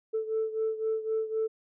sine beating tone pair, 440 / 443.9 Hz, A4 / A4, 0 / +15 cents, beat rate 3.9 Hz, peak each -28 / -32 dBFS, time 0.13-1.48 s, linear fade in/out 20 ms, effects tanh soft clip ceiling -22 dBFS

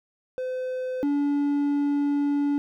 triangle tone pair in turn, 511 / 286.8 Hz, C5 / D4, -41 / -41 cents, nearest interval minor seventh, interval 1000 cents, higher first, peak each -25 / -19 dBFS, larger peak second, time 0.38-1.03 / 1.03-2.58 s, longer second, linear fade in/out 0 ms, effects none

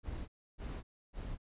brown noise bursts, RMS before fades -41 dBFS, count 3, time 0.03-1.38 s, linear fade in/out 50 ms, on 250 ms, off 300 ms, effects resampled to 8000 Hz

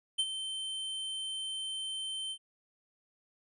square tone with ADSR envelope, 3100 Hz, G7, 20 cents flat, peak -26 dBFS, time 0.18-2.38 s, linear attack 16 ms, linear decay 50 ms, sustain -10 dB, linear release 68 ms, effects resampled to 24000 Hz

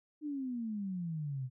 sine exponential sweep, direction down, 307.6 to 124.4 Hz, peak -35 dBFS, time 0.21-1.5 s, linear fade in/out 50 ms, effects none

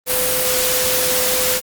sine tone in noise, 507 Hz, B4, 45 cents sharp, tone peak -22 dBFS, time 0.06-1.61 s, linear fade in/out 50 ms, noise white, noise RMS -18 dBFS, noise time 0.06-1.61 s, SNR -7 dB, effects Opus 32 kbps

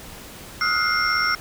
sine tone cluster, 1264 / 1380 / 1457 / 2112 / 5470 Hz, D#6 / F6 / F#6 / C7 / F8, +27 / -21 / -27 / +16 / -37 cents, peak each -25 dBFS, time 0.61-1.35 s, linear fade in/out 2 ms, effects pink hiss -40 dBFS RMS until 1.4 s

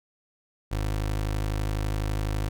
25% pulse tone, 52 Hz, G#1, 3 cents sharp, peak -22 dBFS, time 0.71-2.49 s, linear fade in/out 10 ms, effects none

